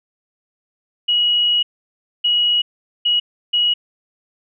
sine tone bursts at uneven times, 2908 Hz, F#7, 31 cents flat, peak -13 dBFS, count 4, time 1.08-1.63 / 2.24-2.62 / 3.05-3.2 / 3.53-3.74 s, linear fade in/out 10 ms, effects none

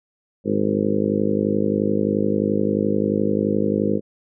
harmonic tone with a mistuned harmonic, 51.5 Hz, G#1, 14 cents flat, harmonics 2 / 3 / 4 / 5 / 6 / 7 / 8 / 9 / 10, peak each -31 / -32 / -22 / -29 / -25 / -27 / -26 / -26 / -29 dBFS, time 0.44-4.01 s, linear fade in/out 50 ms, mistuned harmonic 10, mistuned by +17 cents, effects none

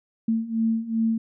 sine beating tone pair, 223.7 / 226.3 Hz, A3 / A3, +29 / +49 cents, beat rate 2.6 Hz, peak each -26 / -23 dBFS, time 0.28-1.18 s, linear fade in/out 5 ms, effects none

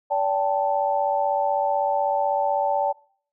sine chord, D suspended fourth, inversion none, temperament equal with one note detuned, 574.9 / 784 / 880 Hz, D5 / G5 / A5, -37 / 0 / 0 cents, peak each -24 dBFS, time 0.1-2.93 s, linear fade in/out 20 ms, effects noise-tail reverb RT60 0.5 s tail -23 dB re dry

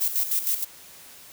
violet noise with tremolo, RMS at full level -23 dBFS, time 0-0.65 s, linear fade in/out 20 ms, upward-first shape square, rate 6.4 Hz, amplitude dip 65%, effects white hiss -47 dBFS RMS until 1.32 s

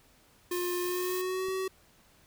square tone with pitch glide, 355.2 to 378.5 Hz, F4 to F#4, +29 to +39 cents, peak -31 dBFS, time 0.51-1.68 s, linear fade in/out 5 ms, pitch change +110 cents, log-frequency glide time 0.81-1.51 s
blue noise, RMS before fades -40 dBFS, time 0.51-1.22 s, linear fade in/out 10 ms
clicks, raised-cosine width 3 ms, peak -47 / -47 / -37 dBFS, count 3, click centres 0.854 / 0.895 / 1.485 s
effects pink hiss -62 dBFS RMS until 2.26 s

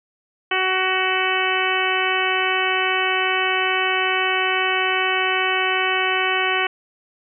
harmonic tone, 374.8 Hz, F#4, 22 cents sharp, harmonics 1 / 2 / 3 / 4 / 5 / 6 / 7 / 8, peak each -26 / -26 / -26 / -26 / -26 / -26 / -26 / -26 dBFS, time 0.51-6.67 s, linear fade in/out 5 ms, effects none

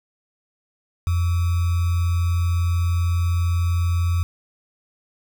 sine tone with sample-and-hold, 86.4 Hz, F2, 18 cents flat, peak -17 dBFS, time 1.07-4.23 s, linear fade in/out 0 ms, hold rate 1225 Hz, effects none

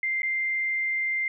sine tone with dropouts, 2093 Hz, C7, in tune, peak -24 dBFS, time 0.03-1.28 s, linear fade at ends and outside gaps 2 ms, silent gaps 0.22-0.231 s, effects none

